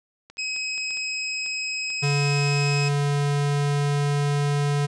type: clicks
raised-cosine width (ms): 0.2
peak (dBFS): -26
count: 11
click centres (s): 0.3 / 0.371 / 0.563 / 0.779 / 0.907 / 0.972 / 1.462 / 1.903 / 2.108 / 2.253 / 2.473
type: tone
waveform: 25% pulse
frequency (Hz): 2545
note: D#7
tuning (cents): +39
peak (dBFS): -22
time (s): 0.38-2.89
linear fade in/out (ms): 10
type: tone with pitch glide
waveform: square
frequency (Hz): 143.2 to 144.2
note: D3 to D3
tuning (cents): -43 to -31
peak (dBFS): -21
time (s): 2.02-4.87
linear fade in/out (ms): 20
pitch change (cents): +12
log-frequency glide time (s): 2.31-4.57
effects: resampled to 22050 Hz